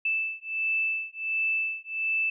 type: beating tone pair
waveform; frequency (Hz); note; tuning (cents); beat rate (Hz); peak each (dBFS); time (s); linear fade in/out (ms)
sine; 2637 / 2638.4; E7 / E7; 0 / +1; 1.4; -29; 0.05-2.3; 5
effects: none